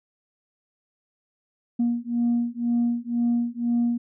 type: beating tone pair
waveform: sine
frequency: 236.5 / 238.5 Hz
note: A#3 / A#3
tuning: +25 / +40 cents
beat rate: 2 Hz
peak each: -23 dBFS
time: 1.79-3.98 s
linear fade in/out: 10 ms
effects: tanh soft clip ceiling -16 dBFS